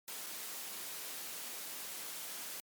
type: noise with dropouts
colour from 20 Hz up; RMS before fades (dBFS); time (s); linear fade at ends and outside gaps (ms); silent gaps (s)
white; -44; 0.08-2.6; 0; 0.263-0.267
effects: high-pass 200 Hz 12 dB/octave + MP3 96 kbps